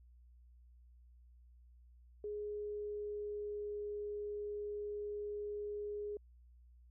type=tone with pitch glide; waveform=sine; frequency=417 to 414.6 Hz; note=G#4 to G#4; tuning=+7 to -3 cents; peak=-39 dBFS; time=2.24-6.17 s; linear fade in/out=2 ms; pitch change=-10 cents; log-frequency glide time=2.38-3.8 s; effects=added 60 Hz sine -59 dBFS peak until 6.9 s